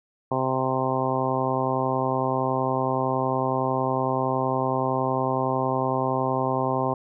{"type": "harmonic tone", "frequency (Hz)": 130.81, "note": "C3", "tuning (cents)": 0, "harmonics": [1, 2, 3, 4, 5, 6, 7, 8], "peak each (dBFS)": [-30, -30, -30, -30, -30, -30, -30, -30], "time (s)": [0.31, 6.94], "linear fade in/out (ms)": 5, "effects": []}